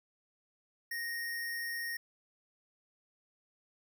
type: tone with sample-and-hold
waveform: sine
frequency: 1864.7 Hz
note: A#6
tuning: in tune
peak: -35 dBFS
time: 0.91-1.97 s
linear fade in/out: 5 ms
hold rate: 7350 Hz
effects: none